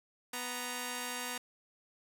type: tone pair together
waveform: 5% pulse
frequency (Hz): 247.6 / 932.3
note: B3 / A#5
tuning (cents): +5 / 0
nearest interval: octave + major seventh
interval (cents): 2295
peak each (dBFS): -28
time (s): 0.33-1.38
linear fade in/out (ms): 5
effects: none